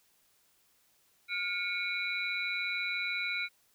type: tone cluster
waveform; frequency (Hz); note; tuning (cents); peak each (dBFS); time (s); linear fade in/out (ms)
sine; 1418 / 2219 / 2405 / 3932; F6 / C#7 / D7 / B7; +26 / +1 / +41 / -8; -39 / -35 / -36 / -39; 1.28-3.49; 50
effects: white hiss -69 dBFS RMS until 3.74 s